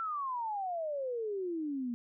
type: exponential sweep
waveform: sine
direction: down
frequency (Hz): 1359 to 233.1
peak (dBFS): -33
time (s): 0-1.94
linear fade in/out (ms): 0
effects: none